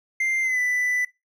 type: tone with pitch glide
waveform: triangle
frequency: 2093 to 1988.1 Hz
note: C7 to B6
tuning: 0 to +11 cents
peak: -19 dBFS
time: 0.2-1.05 s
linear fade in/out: 5 ms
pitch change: -89 cents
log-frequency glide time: 0.42-0.59 s
effects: noise-tail reverb RT60 0.2 s tail -19 dB re dry